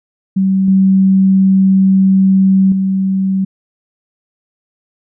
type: tone with level steps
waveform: sine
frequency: 191.5 Hz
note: G3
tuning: 40 cents flat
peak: -9 / -6 / -11 dBFS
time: 0.36-3.45 s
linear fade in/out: 10 ms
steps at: 0.68 / 2.72 s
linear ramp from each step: 2 ms
effects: none